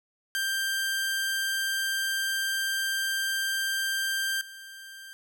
sawtooth tone with level steps, 1579 Hz, G6, 12 cents sharp, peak -23 / -39 dBFS, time 0.35-5.13 s, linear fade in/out 0 ms, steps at 4.41 s, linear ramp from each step 2 ms, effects none

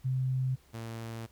sine / sawtooth tone pair in turn, 130 / 114.08 Hz, C3 / A#2, -11 / -37 cents, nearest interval major second, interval 226 cents, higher first, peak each -27 / -34 dBFS, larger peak first, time 0.04-0.56 / 0.73-1.27 s, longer second, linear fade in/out 20 ms, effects added 67 Hz sine -62 dBFS peak until 1.31 s + pink hiss -64 dBFS RMS until 1.31 s

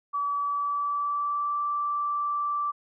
sine tone with pitch glide, 1146 to 1168.1 Hz, D6 to D6, -43 to -10 cents, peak -25 dBFS, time 0.13-2.72 s, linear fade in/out 20 ms, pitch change +33 cents, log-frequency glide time 0.37-1.61 s, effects none

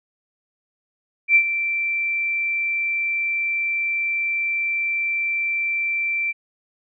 sine tone with ADSR envelope, 2345 Hz, D7, 3 cents flat, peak -9 dBFS, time 1.28-6.33 s, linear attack 73 ms, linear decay 75 ms, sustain -11 dB, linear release 28 ms, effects none

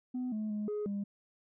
sine tone with pitch steps, 251.5 / 214.8 / 209.9 / 418.7 / 201.4 Hz, B3 / A3 / G#3 / G#4 / G3, +32 / -41 / +19 / +14 / +47 cents, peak -31 dBFS, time 0.14-1.04 s, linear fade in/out 10 ms, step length 180 ms, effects tanh soft clip ceiling -31 dBFS

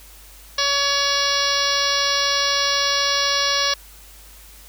harmonic tone with a mistuned harmonic, 564 Hz, C#5, 30 cents sharp, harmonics 1 / 2 / 3 / 4 / 5 / 6 / 7 / 8 / 9 / 10, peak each -28 / -25 / -26 / -30 / -29 / -26 / -27 / -26 / -26 / -26 dBFS, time 0.58-3.74 s, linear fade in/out 5 ms, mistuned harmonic 8, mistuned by -46 cents, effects added 50 Hz sine -45 dBFS peak until 4.68 s + white hiss -46 dBFS RMS until 4.68 s

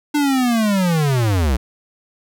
square linear sweep, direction down, 299.6 to 58.1 Hz, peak -15 dBFS, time 0.14-1.57 s, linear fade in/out 10 ms, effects none

